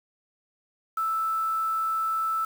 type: tone with quantisation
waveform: sine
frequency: 1318.5 Hz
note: E6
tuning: in tune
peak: -24 dBFS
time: 0.97-2.45 s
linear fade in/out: 5 ms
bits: 7
effects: none